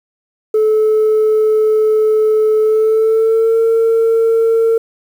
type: tone with pitch glide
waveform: sine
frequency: 432.8 to 453.8 Hz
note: A4 to A#4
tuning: -29 to -47 cents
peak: -7 dBFS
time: 0.54-4.78 s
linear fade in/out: 5 ms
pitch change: +82 cents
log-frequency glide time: 2.61-3.59 s
effects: tanh soft clip ceiling -7 dBFS + 7-bit